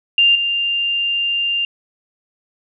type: tone with level steps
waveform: sine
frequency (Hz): 2794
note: F7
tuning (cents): 0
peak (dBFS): -9 / -16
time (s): 0.18-1.65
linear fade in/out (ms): 2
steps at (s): 0.35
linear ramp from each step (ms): 5
effects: none